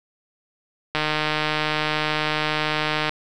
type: click train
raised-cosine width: 0.3 ms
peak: -6 dBFS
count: 329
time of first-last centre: 0.95-3.094 s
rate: 153 Hz
effects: none